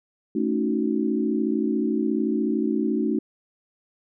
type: chord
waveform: sine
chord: D# half-diminished seventh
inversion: second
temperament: equal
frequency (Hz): 220 / 277.2 / 311.1 / 370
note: A3 / C#4 / D#4 / F#4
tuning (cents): 0 / 0 / 0 / 0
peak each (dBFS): -25 / -27 / -26 / -28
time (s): 0.35-3.19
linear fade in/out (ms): 5
effects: none